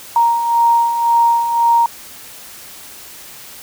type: beating tone pair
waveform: sine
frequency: 932.3 / 934.2 Hz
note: A#5 / A#5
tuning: 0 / +3 cents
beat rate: 1.9 Hz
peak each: -19 / -11 dBFS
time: 0.16-1.86 s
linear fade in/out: 2 ms
effects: white hiss -36 dBFS RMS until 3.62 s